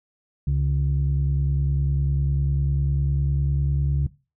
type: tone pair together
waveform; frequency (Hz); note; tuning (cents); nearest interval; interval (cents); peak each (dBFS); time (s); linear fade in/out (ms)
sine; 70.06 / 140; C#2 / C#3; +19 / +18; octave; 1199; -21 / -20; 0.47-4.07; 5
effects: noise-tail reverb RT60 0.3 s tail -19 dB re dry + tanh soft clip ceiling -14 dBFS